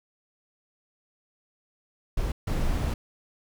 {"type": "noise bursts at uneven times", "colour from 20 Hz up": "brown", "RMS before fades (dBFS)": -26, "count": 2, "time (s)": [[2.17, 2.32], [2.47, 2.94]], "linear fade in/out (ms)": 5, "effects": []}